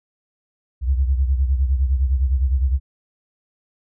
sine beating tone pair, 64.9 / 74.7 Hz, C2 / D2, -13 / +30 cents, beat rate 9.8 Hz, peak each -16 / -23 dBFS, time 0.81-2.8 s, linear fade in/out 50 ms, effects none

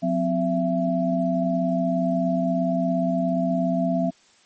sine tone cluster, 179.9 / 256.9 / 670 Hz, F#3 / C4 / E5, -48 / -32 / +28 cents, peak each -24 dBFS, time 0.02-4.11 s, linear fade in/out 20 ms, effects white hiss -57 dBFS RMS until 4.45 s + MP3 32 kbps

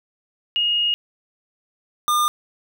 sine / square tone pair in turn, 2864 / 1206.9 Hz, F7 / D6, +43 / +47 cents, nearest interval octave + minor third, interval 1496 cents, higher first, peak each -17 dBFS, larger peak neither, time 0.56-0.94 / 2.08-2.28 s, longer first, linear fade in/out 0 ms, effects none

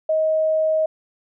sine tone, 630 Hz, D#5, 21 cents sharp, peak -16 dBFS, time 0.09-0.86 s, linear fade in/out 5 ms, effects none

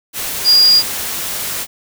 sine tone in noise, 4832 Hz, D8, 48 cents sharp, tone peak -6 dBFS, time 0.44-0.83 s, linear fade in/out 50 ms, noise white, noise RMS -22 dBFS, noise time 0.13-1.67 s, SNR +13 dB, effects none

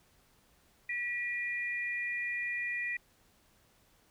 sine tone pair together, 1939 / 2414 Hz, B6 / D7, -32 / +47 cents, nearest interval major third, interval 379 cents, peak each -34 / -37 dBFS, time 0.89-2.97 s, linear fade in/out 5 ms, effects pink hiss -67 dBFS RMS until 4.1 s

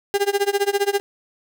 35% pulse tone with tremolo, 402.2 Hz, G4, 44 cents sharp, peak -13 dBFS, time 0.14-1 s, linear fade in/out 0 ms, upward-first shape sine, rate 15 Hz, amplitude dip 95%, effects none

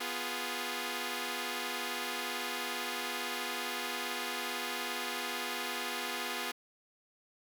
5% pulse chord, F diminished, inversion second, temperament equal, 246.9 / 349.2 / 415.3 Hz, Cb4 / F4 / Ab4, 0 / 0 / 0 cents, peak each -28 dBFS, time 0-6.52 s, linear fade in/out 10 ms, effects none

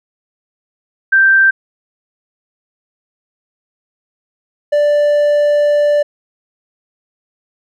sine / triangle tone pair in turn, 1568 / 587.3 Hz, G6 / D5, 0 / 0 cents, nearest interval octave + perfect fourth, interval 1700 cents, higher first, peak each -6 / -7 dBFS, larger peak first, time 1.12-1.51 / 4.72-6.03 s, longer second, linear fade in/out 10 ms, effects none

